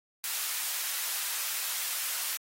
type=high-pass noise; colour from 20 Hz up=white; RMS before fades=-33 dBFS; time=0.24-2.37 s; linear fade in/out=0 ms; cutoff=1100 Hz; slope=12 dB/octave; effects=AAC 48 kbps

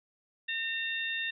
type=harmonic tone; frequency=911 Hz; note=A#5; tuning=40 cents flat; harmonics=2 / 3 / 4; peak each=-34 / -36 / -37 dBFS; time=0.48-1.31 s; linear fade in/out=10 ms; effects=none

